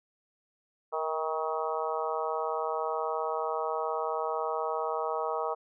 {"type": "harmonic tone with a mistuned harmonic", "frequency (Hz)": 158.7, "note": "D#3", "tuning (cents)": 35, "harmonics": [3, 4, 5, 6, 7, 8], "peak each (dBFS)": [-34, -35, -36, -37, -37, -38], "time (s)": [0.92, 5.55], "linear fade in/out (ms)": 20, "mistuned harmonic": 3, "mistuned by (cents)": -21, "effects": []}